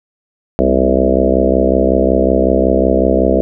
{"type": "harmonic tone with a mistuned harmonic", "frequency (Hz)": 65.41, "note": "C2", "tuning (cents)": 0, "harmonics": [1, 3, 4, 5, 6, 7, 8, 9, 10], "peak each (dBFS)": [-18, -18, -18, -18, -18, -18, -18, -18, -18], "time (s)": [0.59, 3.41], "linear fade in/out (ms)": 0, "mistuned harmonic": 4, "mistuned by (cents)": -35, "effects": []}